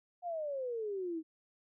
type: exponential sweep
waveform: sine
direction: down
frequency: 725 to 311.1 Hz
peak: -35 dBFS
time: 0.22-1.23 s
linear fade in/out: 50 ms
effects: none